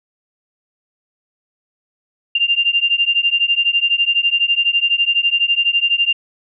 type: beating tone pair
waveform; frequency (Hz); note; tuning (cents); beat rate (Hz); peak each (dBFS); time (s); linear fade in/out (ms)
sine; 2785 / 2797; F7 / F7; -5 / +2; 12; -16; 2.35-6.13; 5
effects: none